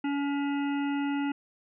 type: harmonic tone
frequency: 283.2 Hz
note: C#4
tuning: 37 cents sharp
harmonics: 1 / 3 / 5 / 7 / 9 / 10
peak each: -27 / -37 / -41 / -44 / -46 / -47 dBFS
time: 0.04-1.32 s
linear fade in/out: 5 ms
effects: none